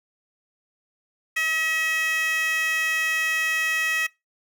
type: tone with high-pass filter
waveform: 15% pulse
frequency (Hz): 640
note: D#5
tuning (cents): +49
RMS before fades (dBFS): -24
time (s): 1.36-4.07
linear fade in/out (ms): 10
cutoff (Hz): 2100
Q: 3
effects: noise-tail reverb RT60 0.2 s tail -22 dB re dry